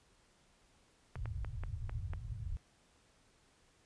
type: clicks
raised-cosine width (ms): 0.5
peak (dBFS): -31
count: 6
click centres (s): 1.156 / 1.257 / 1.447 / 1.636 / 1.895 / 2.135
type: low-pass noise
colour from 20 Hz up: white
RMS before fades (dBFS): -41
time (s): 1.16-2.57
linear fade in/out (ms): 0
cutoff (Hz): 120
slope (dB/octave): 48
effects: pink hiss -69 dBFS RMS until 3.85 s + resampled to 22050 Hz